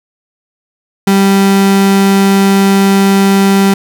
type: tone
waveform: 35% pulse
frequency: 196 Hz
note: G3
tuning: in tune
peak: -4 dBFS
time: 1.07-3.74 s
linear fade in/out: 5 ms
effects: none